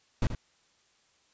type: noise with echo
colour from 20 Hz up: brown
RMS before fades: -25 dBFS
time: 0.22-0.27 s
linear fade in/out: 2 ms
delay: 80 ms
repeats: 1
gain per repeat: -9 dB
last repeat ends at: 0.35 s
effects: white hiss -67 dBFS RMS until 1.33 s + resampled to 16000 Hz